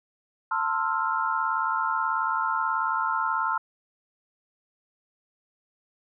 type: chord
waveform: sine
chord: F major seventh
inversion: first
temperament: equal with one note detuned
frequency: 893.8 / 1046.5 / 1318.5 / 1396.9 Hz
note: A5 / C6 / E6 / F6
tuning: +27 / 0 / 0 / 0 cents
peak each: -29 dBFS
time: 0.51-3.58 s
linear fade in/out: 5 ms
effects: none